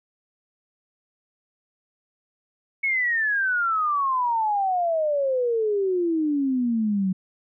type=exponential sweep; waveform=sine; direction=down; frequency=2217 to 183.5 Hz; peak=-20 dBFS; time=2.83-7.13 s; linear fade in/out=10 ms; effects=none